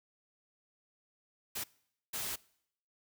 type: noise bursts at uneven times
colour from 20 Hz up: white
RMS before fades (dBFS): -38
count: 2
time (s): 1.55-1.64 / 2.13-2.36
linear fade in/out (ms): 10
effects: noise-tail reverb RT60 0.7 s tail -23 dB re dry